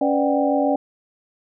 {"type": "tone cluster", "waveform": "sine", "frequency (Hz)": [278.9, 500, 592, 747, 794], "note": ["C#4", "B4", "D5", "F#5", "G5"], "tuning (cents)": [11, 21, 14, 16, 22], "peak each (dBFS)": [-20, -26, -21, -26, -25], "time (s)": [0.01, 0.76], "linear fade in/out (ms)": 5, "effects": []}